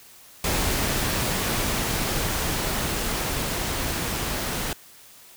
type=noise with level ramp; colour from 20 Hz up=pink; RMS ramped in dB=-24 to -28 dBFS; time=0.44-4.73 s; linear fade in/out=2 ms; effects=white hiss -49 dBFS RMS until 5.36 s